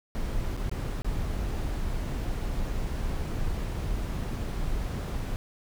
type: noise with dropouts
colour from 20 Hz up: brown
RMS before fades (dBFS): -30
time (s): 0.15-5.36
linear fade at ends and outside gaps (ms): 0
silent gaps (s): 0.566-0.574 / 0.695-0.714 / 1.02-1.045
effects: none